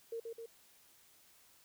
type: tone with echo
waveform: sine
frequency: 458.8 Hz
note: A#4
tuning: 28 cents flat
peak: -38 dBFS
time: 0.12-0.2 s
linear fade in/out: 5 ms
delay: 130 ms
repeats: 2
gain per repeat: -3 dB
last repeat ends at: 0.46 s
effects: white hiss -65 dBFS RMS until 1.64 s

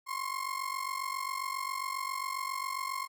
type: ring-modulated tone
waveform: 35% pulse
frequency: 1068 Hz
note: C6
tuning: 35 cents sharp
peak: -29 dBFS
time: 0.06-3.08 s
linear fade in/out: 50 ms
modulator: 23.7 Hz
effects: none

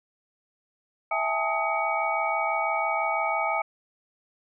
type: tone cluster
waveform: sine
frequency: 656 / 810 / 876 / 1259 / 2252 Hz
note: E5 / G#5 / A5 / D#6 / C#7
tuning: -9 / -43 / -8 / +20 / +27 cents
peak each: -30 dBFS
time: 1.11-3.62 s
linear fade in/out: 5 ms
effects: none

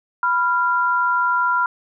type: tone pair together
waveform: sine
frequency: 987.8 / 1386.3 Hz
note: B5 / F6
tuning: 0 / -13 cents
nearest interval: tritone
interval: 587 cents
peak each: -19 / -18 dBFS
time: 0.23-1.66 s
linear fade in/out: 2 ms
effects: none

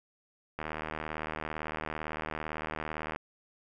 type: click train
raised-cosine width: 0.5 ms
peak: -20 dBFS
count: 201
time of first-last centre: 0.59-3.161 s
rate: 77.8 Hz
effects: none

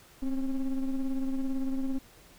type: ring-modulated tone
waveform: triangle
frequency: 136.9 Hz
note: C#3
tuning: 21 cents flat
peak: -22 dBFS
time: 0.22-1.99 s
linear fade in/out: 10 ms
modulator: 128 Hz
effects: pink hiss -56 dBFS RMS until 2.38 s

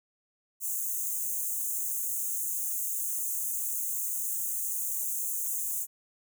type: high-pass noise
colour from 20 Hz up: white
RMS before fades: -32 dBFS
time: 0.6-5.87 s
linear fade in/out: 50 ms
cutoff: 6300 Hz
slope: 96 dB/octave
effects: none

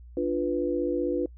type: chord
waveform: sine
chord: B diminished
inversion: first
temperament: equal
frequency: 293.7 / 349.2 / 493.9 Hz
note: D4 / F4 / B4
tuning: 0 / 0 / 0 cents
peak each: -29 / -28 / -29 dBFS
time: 0.17-1.26 s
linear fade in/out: 2 ms
effects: noise-tail reverb RT60 0.1 s tail -26 dB re dry + added 60 Hz sine -44 dBFS peak until 1.37 s

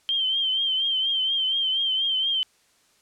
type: tone with vibrato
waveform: sine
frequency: 3136 Hz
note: G7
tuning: in tune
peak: -21 dBFS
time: 0.09-2.43 s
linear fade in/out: 0 ms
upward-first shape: triangle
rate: 4.2 Hz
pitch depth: 65 cents each way
effects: white hiss -62 dBFS RMS until 3.01 s + low-pass 9000 Hz 12 dB/octave

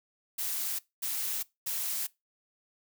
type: noise bursts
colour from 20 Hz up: blue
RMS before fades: -33 dBFS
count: 3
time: 0.38-2.07 s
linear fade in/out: 10 ms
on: 410 ms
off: 230 ms
effects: noise-tail reverb RT60 0.2 s tail -21 dB re dry

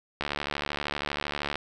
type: click train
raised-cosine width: 0.3 ms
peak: -13 dBFS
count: 99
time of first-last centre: 0.21-1.556 s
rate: 72.8 Hz
effects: none

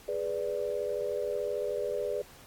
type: chord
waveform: sine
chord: G# diminished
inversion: none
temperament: equal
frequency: 415.3 / 493.9 / 587.3 Hz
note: G#4 / B4 / D5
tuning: 0 / 0 / 0 cents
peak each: -34 dBFS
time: 0.08-2.22 s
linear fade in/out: 5 ms
effects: pink hiss -54 dBFS RMS until 2.46 s + AAC 64 kbps

